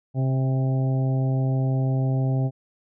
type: harmonic tone with a mistuned harmonic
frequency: 132.3 Hz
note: C3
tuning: 20 cents sharp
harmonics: 1 / 2 / 3 / 4 / 5 / 6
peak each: -20 / -30 / -36 / -38 / -36 / -40 dBFS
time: 0.14-2.51 s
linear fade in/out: 50 ms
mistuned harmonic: 5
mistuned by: -20 cents
effects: none